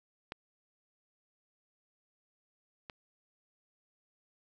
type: clicks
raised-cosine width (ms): 0.3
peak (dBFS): -23 / -27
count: 2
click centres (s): 0.321 / 2.898
effects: none